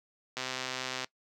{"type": "click train", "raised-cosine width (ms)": 0.2, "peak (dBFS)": -17, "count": 88, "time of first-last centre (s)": [0.37, 1.044], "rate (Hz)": 129, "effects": ["noise-tail reverb RT60 0.1 s tail -21 dB re dry", "high-pass 150 Hz 12 dB/octave"]}